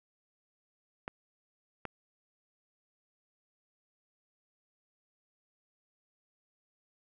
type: clicks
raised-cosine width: 0.5 ms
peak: -22 dBFS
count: 2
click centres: 1.079 / 1.853 s
effects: none